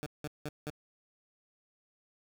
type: tone bursts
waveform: 15% pulse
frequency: 149.6 Hz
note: D3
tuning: 32 cents sharp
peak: -30 dBFS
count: 4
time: 0.03-0.702 s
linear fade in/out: 0 ms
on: 33 ms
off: 180 ms
effects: none